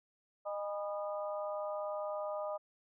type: harmonic tone with a mistuned harmonic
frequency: 204.2 Hz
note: G#3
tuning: 29 cents flat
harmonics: 3 / 4 / 5 / 6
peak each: -37 / -45 / -47 / -45 dBFS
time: 0.45-2.58 s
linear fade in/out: 20 ms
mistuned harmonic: 5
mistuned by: -60 cents
effects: none